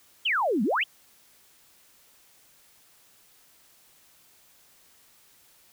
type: exponential two-way sweep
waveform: sine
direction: down then up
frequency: 3322 to 190 to 3322 Hz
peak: -22 dBFS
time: 0.25-0.84 s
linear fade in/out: 10 ms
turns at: 0.63 s
effects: white hiss -59 dBFS RMS until 5.72 s